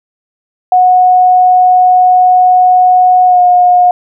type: tone with pitch glide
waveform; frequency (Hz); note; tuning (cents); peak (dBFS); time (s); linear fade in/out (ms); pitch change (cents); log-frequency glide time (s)
sine; 732 to 718.6; F#5 to F5; -19 to +49; -3; 0.72-3.91; 2; -32; 3.26-3.4
effects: none